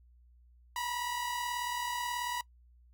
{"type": "tone pair together", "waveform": "sawtooth", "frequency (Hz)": [938.6, 977], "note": ["A#5", "B5"], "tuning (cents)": [12, -19], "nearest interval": "minor second", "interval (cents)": 69, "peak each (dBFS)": [-37, -31], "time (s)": [0.76, 2.41], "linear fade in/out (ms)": 2, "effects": ["noise-tail reverb RT60 0.1 s tail -22 dB re dry", "added 60 Hz sine -58 dBFS peak until 2.93 s"]}